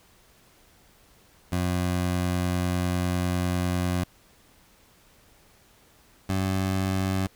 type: tone pair in turn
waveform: 20% pulse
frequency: 90 / 95.1 Hz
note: F#2 / F#2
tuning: -47 / +48 cents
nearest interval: minor second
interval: 95 cents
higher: second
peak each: -19 dBFS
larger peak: neither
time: 1.52-4.04 / 6.29-7.27 s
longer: first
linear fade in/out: 5 ms
effects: pink hiss -58 dBFS RMS until 7.35 s